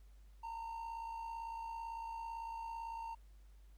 triangle tone with amplitude modulation, 915 Hz, A#5, 32 cents flat, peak -38 dBFS, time 0.43-3.15 s, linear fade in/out 10 ms, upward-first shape sine, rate 57.9 Hz, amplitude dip 50%, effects added 50 Hz sine -57 dBFS peak until 3.77 s + pink hiss -75 dBFS RMS until 3.77 s

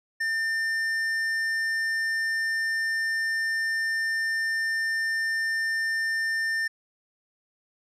sine tone with tanh clipping, 1800 Hz, A6, 39 cents sharp, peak -26 dBFS, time 0.2-6.68 s, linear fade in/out 10 ms, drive 10 dB, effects none

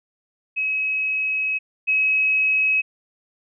sine tone pair in turn, 2557 / 2557 Hz, D#7 / D#7, +47 / +47 cents, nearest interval unison, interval 0 cents, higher neither, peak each -20 / -16 dBFS, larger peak second, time 0.56-1.59 / 1.87-2.82 s, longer first, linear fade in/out 20 ms, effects none

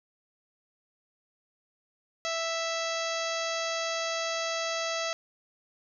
harmonic tone with a mistuned harmonic, 659.3 Hz, E5, in tune, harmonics 1 / 2 / 3 / 4 / 5 / 6 / 7 / 8 / 9 / 10, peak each -33 / -36 / -38 / -39 / -40 / -41 / -41 / -42 / -43 / -43 dBFS, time 2.25-5.13 s, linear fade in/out 0 ms, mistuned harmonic 9, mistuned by +37 cents, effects none

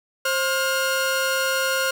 sawtooth tone pair together, 530 / 1417.5 Hz, C5 / F6, +22 / +25 cents, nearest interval octave + perfect fourth, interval 1703 cents, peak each -20 / -19 dBFS, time 0.25-1.91 s, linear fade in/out 5 ms, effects none

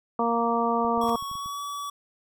harmonic tone, 233.1 Hz, A#3, in tune, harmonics 1 / 2 / 3 / 4 / 5, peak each -28 / -28 / -28 / -28 / -28 dBFS, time 0.19-1.16 s, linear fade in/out 2 ms
clicks, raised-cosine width 5 ms, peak -34 dBFS, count 9, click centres 0.849 / 0.977 / 1.04 / 1.089 / 1.148 / 1.225 / 1.314 / 1.354 / 1.46 s
square tone with pitch glide, 1113 to 1142.3 Hz, C#6 to D6, +7 to -48 cents, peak -32 dBFS, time 1.01-1.9 s, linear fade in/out 5 ms, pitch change +45 cents, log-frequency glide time 1.29-1.61 s
pink noise with exponential growth, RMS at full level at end -38 dBFS, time 1.03-1.1 s, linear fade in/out 5 ms, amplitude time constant 15 ms
effects none

